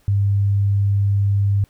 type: tone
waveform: sine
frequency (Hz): 100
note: G2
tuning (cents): +35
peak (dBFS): -14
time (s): 0.08-1.64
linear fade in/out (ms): 0
effects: pink hiss -59 dBFS RMS until 1.69 s